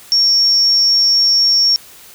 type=tone with amplitude modulation; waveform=sine; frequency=5500 Hz; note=F8; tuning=27 cents flat; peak=-7 dBFS; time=0.12-1.76 s; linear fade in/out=0 ms; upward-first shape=sine; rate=204 Hz; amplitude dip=40%; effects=white hiss -40 dBFS RMS until 2.14 s